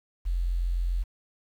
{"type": "tone with quantisation", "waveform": "sine", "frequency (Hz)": 43.65, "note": "F1", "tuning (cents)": 0, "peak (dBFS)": -24, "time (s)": [0.25, 1.04], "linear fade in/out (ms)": 20, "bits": 9, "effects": []}